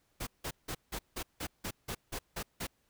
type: noise bursts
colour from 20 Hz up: pink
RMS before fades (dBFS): -38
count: 11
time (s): 0.2-2.67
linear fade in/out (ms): 10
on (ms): 70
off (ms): 170
effects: pink hiss -74 dBFS RMS until 2.89 s